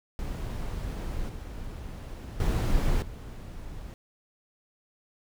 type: noise with level steps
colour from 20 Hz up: brown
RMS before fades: -33 / -38 / -25 / -40 dBFS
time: 0.19-3.94 s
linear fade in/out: 0 ms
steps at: 1.29 / 2.4 / 3.02 s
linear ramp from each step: 2 ms
effects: none